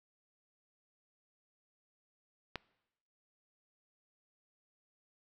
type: click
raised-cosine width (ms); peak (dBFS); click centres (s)
0.3; -21; 2.557
effects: noise-tail reverb RT60 0.9 s tail -22 dB re dry